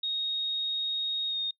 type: tone with pitch glide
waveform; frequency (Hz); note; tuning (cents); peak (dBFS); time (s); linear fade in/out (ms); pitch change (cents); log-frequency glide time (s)
sine; 3740 to 3699; A#7 to A#7; +5 to -14; -28; 0.03-1.51; 5; -19; 1.28-1.37
effects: noise-tail reverb RT60 0.1 s tail -25 dB re dry